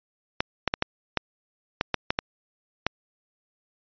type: clicks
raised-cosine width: 0.3 ms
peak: -6 dBFS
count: 10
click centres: 0.405 / 0.677 / 0.739 / 0.824 / 1.173 / 1.811 / 1.943 / 2.105 / 2.189 / 2.866 s
effects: resampled to 11025 Hz

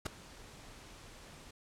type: noise with ADSR envelope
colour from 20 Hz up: pink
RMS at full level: -33 dBFS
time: 0.05-1.51 s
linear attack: 16 ms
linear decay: 3 ms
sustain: -20 dB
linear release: 6 ms
effects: low-pass 9000 Hz 12 dB/octave

